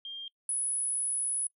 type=tone pair in turn; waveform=sine; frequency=3200 / 10159 Hz; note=G7 / D#9; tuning=+35 / +35 cents; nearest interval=octave + minor sixth; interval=2000 cents; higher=second; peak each=-37 / -28 dBFS; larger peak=second; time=0.05-0.28 / 0.49-1.47 s; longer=second; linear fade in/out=2 ms; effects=noise-tail reverb RT60 0.1 s tail -23 dB re dry